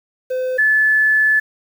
triangle / sine tone pair in turn, 512 / 1732.1 Hz, C5 / A6, -38 / -28 cents, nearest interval octave + major sixth, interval 2110 cents, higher second, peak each -16 / -11 dBFS, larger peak second, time 0.3-0.58 / 0.58-1.4 s, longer second, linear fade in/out 10 ms, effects 7-bit

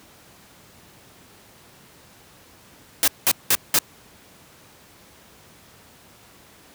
white noise bursts, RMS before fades -17 dBFS, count 4, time 3.03-3.788 s, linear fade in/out 0 ms, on 47 ms, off 190 ms, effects pink hiss -50 dBFS RMS until 6.74 s + high-pass 80 Hz 12 dB/octave

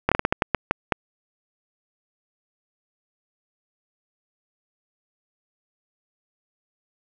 slowing click train, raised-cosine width 0.5 ms, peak -3 dBFS, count 10, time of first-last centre 0.09-0.922 s, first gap 26 ms, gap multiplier 1.3, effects none

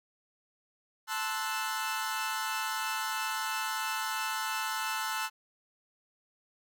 sawtooth chord, F# half-diminished seventh, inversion first, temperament equal, 880 / 1046.5 / 1318.5 / 1480 Hz, A5 / C6 / E6 / F#6, 0 / 0 / 0 / 0 cents, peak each -32 / -36 / -33 / -34 dBFS, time 1.07-5.3 s, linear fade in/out 50 ms, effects none

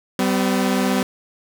sawtooth tone pair together, 193.7 / 253 Hz, G3 / B3, -20 / +42 cents, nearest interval perfect fourth, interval 462 cents, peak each -16 dBFS, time 0.19-1.03 s, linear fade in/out 2 ms, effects none

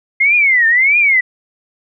sine tone with vibrato, 2098 Hz, C7, 4 cents sharp, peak -8 dBFS, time 0.2-1.21 s, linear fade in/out 10 ms, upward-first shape triangle, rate 1.6 Hz, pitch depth 280 cents each way, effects none

